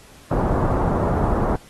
pink low-pass noise, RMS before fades -20 dBFS, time 0.31-1.56 s, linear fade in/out 5 ms, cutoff 1100 Hz, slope 24 dB/octave, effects pink hiss -48 dBFS RMS until 1.69 s + AAC 32 kbps

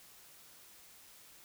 silence, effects white hiss -58 dBFS RMS until 1.44 s

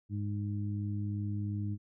harmonic tone, 102.8 Hz, G#2, 17 cents flat, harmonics 1 / 2 / 3, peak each -33 / -39 / -43 dBFS, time 0.09-1.78 s, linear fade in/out 50 ms, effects none

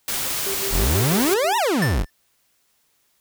white noise, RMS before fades -25 dBFS, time 0.08-1.34 s, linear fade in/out 2 ms
triangle tone with tremolo, 392 Hz, G4, in tune, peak -25 dBFS, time 0.46-1.59 s, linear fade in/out 10 ms, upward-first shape square, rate 6.1 Hz, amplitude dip 70%
40% pulse exponential two-way sweep, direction up then down, 33.98 to 987.8 to 33.98 Hz, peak -17 dBFS, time 0.7-2.06 s, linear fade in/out 50 ms, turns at 1.57 s
square tone with exponential decay, 1774 Hz, A6, 14 cents sharp, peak -20 dBFS, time 1.82-2.1 s, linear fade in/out 2 ms, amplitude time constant 60 ms
effects white hiss -65 dBFS RMS until 3.2 s

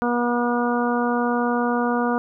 harmonic tone, 240.9 Hz, B3, 43 cents flat, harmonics 1 / 2 / 3 / 4 / 5 / 6, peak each -22 / -25 / -27 / -28 / -29 / -30 dBFS, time 0.02-2.18 s, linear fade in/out 0 ms, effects none

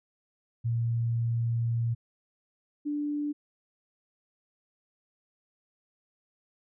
sine tone pair in turn, 116.54 / 293.7 Hz, A#2 / D4, 0 / 0 cents, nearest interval octave + major third, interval 1600 cents, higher second, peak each -25 / -28 dBFS, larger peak first, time 0.64-1.95 / 2.85-3.33 s, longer first, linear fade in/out 20 ms, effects none

